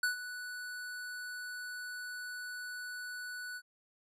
square tone with ADSR envelope, 1482 Hz, F#6, 2 cents sharp, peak -28 dBFS, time 0.03-3.62 s, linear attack 4 ms, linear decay 120 ms, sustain -13 dB, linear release 56 ms, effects resampled to 32000 Hz

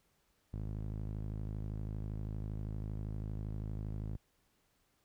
sawtooth tone with band-pass filter, 52.6 Hz, G#1, 23 cents sharp, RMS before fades -40 dBFS, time 0.53-4.17 s, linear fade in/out 5 ms, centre 120 Hz, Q 0.88, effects pink hiss -75 dBFS RMS until 5.04 s

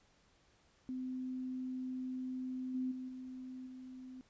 sine tone with level steps, 256.6 Hz, C4, 34 cents flat, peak -38 / -34 / -41 / -44 / -47 dBFS, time 0.89-4.21 s, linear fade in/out 0 ms, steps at 2.74 / 2.91 / 3.08 / 3.66 s, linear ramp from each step 10 ms, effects pink hiss -70 dBFS RMS until 4.29 s + resampled to 16000 Hz

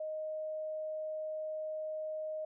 sine tone, 622.3 Hz, D#5, in tune, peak -36 dBFS, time 0-2.45 s, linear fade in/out 5 ms, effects none

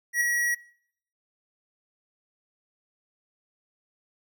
square tone with ADSR envelope, 1916 Hz, A#6, 47 cents sharp, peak -20 dBFS, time 0.13-0.55 s, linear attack 80 ms, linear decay 4 ms, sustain -4 dB, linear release 12 ms, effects noise-tail reverb RT60 0.7 s tail -25 dB re dry

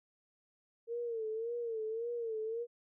sine tone with vibrato, 456 Hz, A#4, 38 cents flat, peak -35 dBFS, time 0.87-2.67 s, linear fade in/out 50 ms, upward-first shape sine, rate 1.8 Hz, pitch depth 83 cents each way, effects none

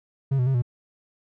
triangle tone with pitch steps, 136.1 / 124.8 / 133.9 / 121.6 Hz, C#3 / B2 / C3 / B2, -31 / +19 / +40 / -26 cents, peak -17 dBFS, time 0.31-0.622 s, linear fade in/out 10 ms, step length 78 ms, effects none

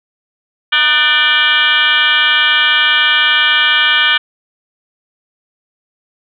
sine tone with frequency modulation, 2349 Hz, D7, in tune, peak -8 dBFS, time 0.72-4.18 s, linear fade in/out 10 ms, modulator 282 Hz, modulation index 3.8, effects none

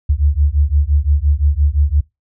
sine beating tone pair, 70 / 75.8 Hz, C#2 / D#2, +18 / -45 cents, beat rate 5.8 Hz, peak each -14 dBFS, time 0.09-2.01 s, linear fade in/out 10 ms, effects noise-tail reverb RT60 0.2 s tail -23 dB re dry

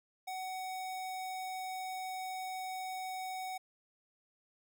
square tone, 749 Hz, F#5, 21 cents sharp, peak -39 dBFS, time 0.27-3.58 s, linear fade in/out 10 ms, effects none

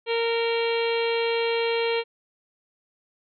harmonic tone with a mistuned harmonic, 462.2 Hz, A#4, 15 cents flat, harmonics 1 / 2 / 3 / 4 / 5 / 6 / 7 / 8 / 9, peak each -23 / -32 / -39 / -38 / -32 / -34 / -35 / -44 / -38 dBFS, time 0.06-2.04 s, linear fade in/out 50 ms, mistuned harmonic 9, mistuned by -23 cents, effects none

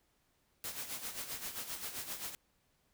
white noise with tremolo, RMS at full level -40 dBFS, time 0.64-2.35 s, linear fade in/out 0 ms, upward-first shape sine, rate 7.6 Hz, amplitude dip 65%, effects pink hiss -75 dBFS RMS until 2.93 s

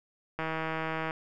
click train, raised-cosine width 0.5 ms, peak -18 dBFS, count 116, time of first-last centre 0.39-1.109 s, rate 160 Hz, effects none

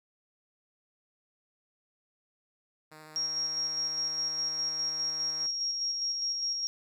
5% pulse tone with vibrato, 155 Hz, D#3, 6 cents flat, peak -37 dBFS, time 2.91-5.47 s, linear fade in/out 10 ms, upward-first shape sine, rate 13 Hz, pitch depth 11 cents each way
sine tone with tremolo, 5588 Hz, F8, in tune, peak -28 dBFS, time 3.16-6.67 s, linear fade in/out 0 ms, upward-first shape square, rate 4.9 Hz, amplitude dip 30%
effects none

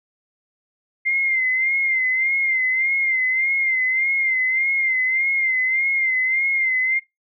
sine tone with vibrato, 2093 Hz, C7, in tune, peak -17 dBFS, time 1.05-7 s, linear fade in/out 20 ms, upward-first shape sine, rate 1.7 Hz, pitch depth 57 cents each way, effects noise-tail reverb RT60 0.2 s tail -21 dB re dry

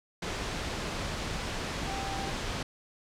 sine tone in noise, 784 Hz, G5, in tune, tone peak -37 dBFS, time 1.87-2.3 s, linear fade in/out 5 ms, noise pink, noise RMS -34 dBFS, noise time 0.22-2.63 s, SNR -6 dB, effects low-pass 6000 Hz 12 dB/octave

